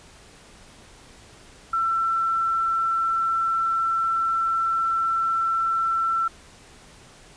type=tone; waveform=sine; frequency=1342 Hz; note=E6; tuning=31 cents sharp; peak=-20 dBFS; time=1.73-6.28 s; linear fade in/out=5 ms; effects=pink hiss -49 dBFS RMS until 7.36 s + resampled to 22050 Hz